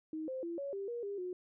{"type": "tone with pitch steps", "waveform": "sine", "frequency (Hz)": [314.4, 521, 339.1, 559, 394.9, 475, 402.4, 362.4], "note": ["D#4", "C5", "E4", "C#5", "G4", "A#4", "G4", "F#4"], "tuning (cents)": [18, -7, 49, 14, 13, 33, 45, -36], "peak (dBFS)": -37, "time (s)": [0.13, 1.33], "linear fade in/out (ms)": 2, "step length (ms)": 150, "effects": []}